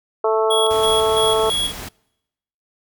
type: harmonic tone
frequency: 220 Hz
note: A3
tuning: in tune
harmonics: 2 / 3 / 4 / 5 / 6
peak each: -17 / -21 / -23 / -25 / -27 dBFS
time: 0.24-1.5 s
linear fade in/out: 5 ms
type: tone with tremolo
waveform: square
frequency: 3334 Hz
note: G#7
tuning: 6 cents sharp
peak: -19 dBFS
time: 0.5-1.72 s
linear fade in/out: 10 ms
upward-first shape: square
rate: 3 Hz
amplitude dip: 60%
type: noise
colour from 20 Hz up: pink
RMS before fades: -32 dBFS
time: 0.7-1.89 s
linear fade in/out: 10 ms
effects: noise-tail reverb RT60 0.9 s tail -26 dB re dry